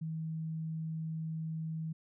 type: tone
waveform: sine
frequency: 160.1 Hz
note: D#3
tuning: 50 cents sharp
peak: -35 dBFS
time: 0.01-1.93 s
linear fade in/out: 10 ms
effects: none